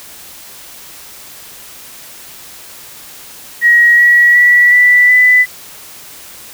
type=tone with pitch steps; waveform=sine; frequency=1900 / 1923.2 / 1946.7 / 1970.4 / 1994.5 Hz; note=A#6 / B6 / B6 / B6 / B6; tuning=+33 / -46 / -25 / -5 / +17 cents; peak=-4 dBFS; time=3.61-5.46 s; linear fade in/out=50 ms; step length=370 ms; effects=white hiss -34 dBFS RMS until 6.53 s